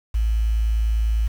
sine tone with quantisation, 55 Hz, A1, in tune, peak -17 dBFS, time 0.14-1.28 s, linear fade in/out 10 ms, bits 7, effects none

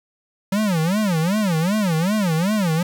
square tone with vibrato, 185 Hz, F#3, in tune, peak -18 dBFS, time 0.52-2.83 s, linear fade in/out 5 ms, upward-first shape sine, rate 2.6 Hz, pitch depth 280 cents each way, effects 8-bit

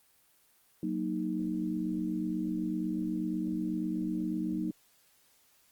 sine chord, D# minor, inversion first, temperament equal, 185 / 233.1 / 311.1 Hz, F#3 / A#3 / D#4, 0 / 0 / 0 cents, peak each -35 / -36 / -33 dBFS, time 0.83-4.71 s, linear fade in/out 2 ms, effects white hiss -66 dBFS RMS until 5.71 s + Opus 24 kbps

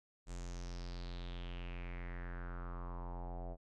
square tone with low-pass filter sweep, 43.85 Hz, F1, 8 cents sharp, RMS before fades -44 dBFS, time 0.26-3.57 s, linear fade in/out 50 ms, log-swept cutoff 7800 to 650 Hz, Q 4.5, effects none

